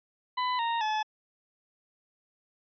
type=tone with pitch steps; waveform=40% pulse; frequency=1000 / 927.7 / 860.6 Hz; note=B5 / A#5 / A5; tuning=+21 / -9 / -39 cents; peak=-26 dBFS; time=0.37-1.03 s; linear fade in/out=10 ms; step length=220 ms; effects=resampled to 11025 Hz